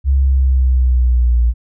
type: linear sweep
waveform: sine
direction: down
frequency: 68.5 to 58.27 Hz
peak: -9 dBFS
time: 0.04-1.54 s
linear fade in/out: 50 ms
effects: none